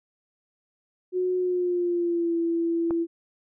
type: tone with pitch glide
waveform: sine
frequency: 365.5 to 335.2 Hz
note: F#4 to E4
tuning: -21 to +29 cents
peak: -22 dBFS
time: 1.12-3.07 s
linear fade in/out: 50 ms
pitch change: -150 cents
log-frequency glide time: 1.37-2.37 s
type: click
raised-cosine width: 1 ms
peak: -19 dBFS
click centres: 2.908 s
effects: none